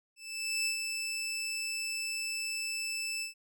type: tone with ADSR envelope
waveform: 20% pulse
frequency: 2637 Hz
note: E7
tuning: in tune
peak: -24 dBFS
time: 0.16-3.34 s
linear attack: 500 ms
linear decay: 100 ms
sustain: -5 dB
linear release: 120 ms
effects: none